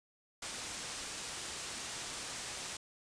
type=low-pass noise; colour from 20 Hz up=white; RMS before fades=-43 dBFS; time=0.42-2.77 s; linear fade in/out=5 ms; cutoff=9100 Hz; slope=24 dB/octave; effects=resampled to 22050 Hz